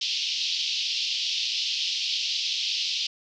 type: band-pass noise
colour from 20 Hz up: pink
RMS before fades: -28 dBFS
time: 0.01-3.07 s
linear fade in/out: 5 ms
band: 2800 to 5400 Hz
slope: 48 dB/octave
effects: none